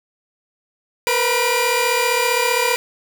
sawtooth tone cluster, 467.7 / 503 / 971 / 2387 Hz, A#4 / B4 / B5 / D7, +6 / +32 / -30 / +28 cents, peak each -18 dBFS, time 1.07-2.76 s, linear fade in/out 0 ms, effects none

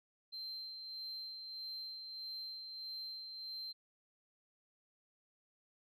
sine tone with tremolo, 4127 Hz, C8, 25 cents flat, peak -40 dBFS, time 0.32-3.73 s, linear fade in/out 20 ms, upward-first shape sine, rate 1.6 Hz, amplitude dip 45%, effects tanh soft clip ceiling -40 dBFS

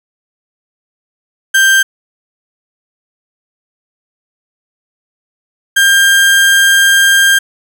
35% pulse tone pair in turn, 1575 / 1597 Hz, G6 / G6, +8 / +32 cents, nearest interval unison, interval 24 cents, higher second, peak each -4 dBFS, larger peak neither, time 1.54-1.83 / 5.76-7.39 s, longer second, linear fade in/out 10 ms, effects none

